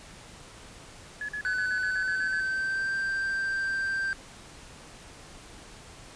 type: tone bursts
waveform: sine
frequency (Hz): 1700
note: G#6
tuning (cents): +40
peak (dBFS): -31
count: 10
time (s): 1.21-2.403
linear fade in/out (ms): 2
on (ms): 77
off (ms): 47
type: tone with pitch glide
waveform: triangle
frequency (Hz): 1505 to 1571.6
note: F#6 to G6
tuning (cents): +29 to +4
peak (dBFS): -25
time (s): 1.45-4.13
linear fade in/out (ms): 0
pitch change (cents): +75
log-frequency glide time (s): 1.81-2.91
effects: pink hiss -48 dBFS RMS until 6.15 s + resampled to 22050 Hz